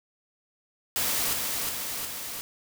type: noise with echo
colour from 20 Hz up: white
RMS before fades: -27 dBFS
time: 0.96-1.33 s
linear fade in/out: 0 ms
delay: 360 ms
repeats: 3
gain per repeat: -3 dB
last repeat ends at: 2.41 s
effects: none